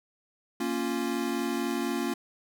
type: chord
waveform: square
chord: Bb minor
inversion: none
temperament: equal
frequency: 233.1 / 277.2 / 349.2 Hz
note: Bb3 / Db4 / F4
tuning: 0 / 0 / 0 cents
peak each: -33 / -33 / -33 dBFS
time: 0.6-2.14 s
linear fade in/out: 5 ms
effects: none